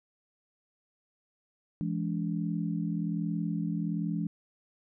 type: tone cluster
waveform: sine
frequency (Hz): 168.7 / 209.9 / 287.7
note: E3 / G#3 / D4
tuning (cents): +40 / +19 / -36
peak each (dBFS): -31 / -34 / -36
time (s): 1.81-4.27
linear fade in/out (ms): 0
effects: none